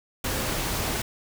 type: tone in noise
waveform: sine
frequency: 521 Hz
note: C5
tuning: 7 cents flat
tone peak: -37 dBFS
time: 0.25-0.53 s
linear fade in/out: 5 ms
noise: pink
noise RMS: -28 dBFS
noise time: 0.24-1.02 s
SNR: -12 dB
effects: none